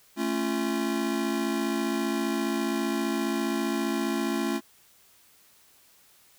square chord, A augmented, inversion none, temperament just, 220 / 275 / 343.8 Hz, A3 / C#4 / E#4, 0 / -14 / -27 cents, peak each -31 dBFS, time 0.16-4.61 s, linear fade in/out 50 ms, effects white hiss -59 dBFS RMS until 6.38 s

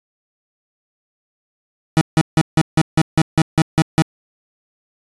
30% pulse tone bursts, 160 Hz, D#3, 49 cents sharp, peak -7 dBFS, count 11, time 1.97-4.021 s, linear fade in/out 0 ms, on 41 ms, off 160 ms, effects resampled to 24000 Hz

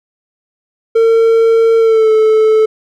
triangle tone with pitch glide, 454.1 to 436.4 Hz, A#4 to A4, -45 to -14 cents, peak -4 dBFS, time 0.95-2.66 s, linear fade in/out 10 ms, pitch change -69 cents, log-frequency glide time 1.78-2.11 s, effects none

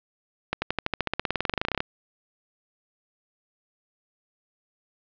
accelerating click train, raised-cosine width 0.3 ms, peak -8 dBFS, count 25, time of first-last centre 0.53-1.804 s, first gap 90 ms, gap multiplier 0.95, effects low-pass 4000 Hz 12 dB/octave

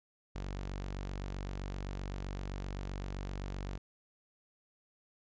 sawtooth tone, 47.74 Hz, G1, 45 cents flat, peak -34 dBFS, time 0.35-3.78 s, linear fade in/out 10 ms, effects resampled to 16000 Hz

